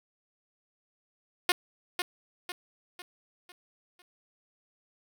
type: tone with echo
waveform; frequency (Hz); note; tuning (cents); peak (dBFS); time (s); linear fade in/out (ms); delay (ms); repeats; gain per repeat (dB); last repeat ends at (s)
5% pulse; 357.6; F4; +41; -10; 1.49-1.52; 2; 500; 5; -7; 4.02
effects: none